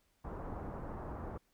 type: low-pass noise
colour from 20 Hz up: pink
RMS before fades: -43 dBFS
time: 0.24-1.38 s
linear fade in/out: 10 ms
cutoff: 1200 Hz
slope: 24 dB/octave
effects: pink hiss -75 dBFS RMS until 1.53 s